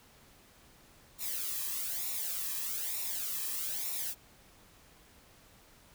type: noise with flanger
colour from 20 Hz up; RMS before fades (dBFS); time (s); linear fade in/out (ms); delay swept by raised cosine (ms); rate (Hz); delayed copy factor
blue; -36; 1.18-4.15; 50; 0.63 to 1.41; 1.1; -0.7
effects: pink hiss -60 dBFS RMS until 5.94 s